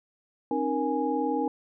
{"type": "tone cluster", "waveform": "sine", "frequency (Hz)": [267, 306.6, 470.3, 829], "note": ["C4", "D#4", "A#4", "G#5"], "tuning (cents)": [35, -25, 15, -3], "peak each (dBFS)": -30, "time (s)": [0.51, 1.48], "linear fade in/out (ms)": 2, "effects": []}